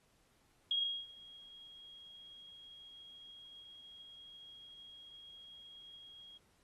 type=tone with ADSR envelope; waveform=sine; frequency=3278 Hz; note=G#7; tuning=23 cents flat; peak=-30 dBFS; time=0.71-6.38 s; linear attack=3 ms; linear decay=350 ms; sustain=-22 dB; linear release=10 ms; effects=pink hiss -73 dBFS RMS until 6.63 s + AAC 32 kbps